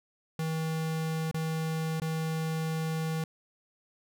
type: tone with dropouts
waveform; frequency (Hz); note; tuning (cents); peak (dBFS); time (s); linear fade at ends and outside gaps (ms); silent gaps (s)
square; 160; D#3; +49; -30; 0.39-3.24; 2; 1.313-1.343 / 2-2.018
effects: none